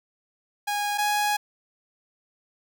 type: tone pair in turn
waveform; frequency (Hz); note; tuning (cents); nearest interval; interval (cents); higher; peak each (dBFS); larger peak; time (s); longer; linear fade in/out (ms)
sawtooth; 823 / 831.6; G#5 / G#5; -16 / +2; unison; 18; second; -21 / -18; second; 0.67-0.98 / 0.98-1.37; second; 10
effects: none